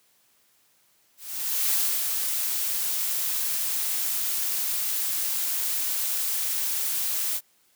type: noise with ADSR envelope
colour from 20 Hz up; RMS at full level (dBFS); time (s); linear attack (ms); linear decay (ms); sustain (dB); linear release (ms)
blue; -23; 1.17-7.41; 550; 300; -4; 53
effects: white hiss -64 dBFS RMS until 7.75 s + high-pass 80 Hz 12 dB/octave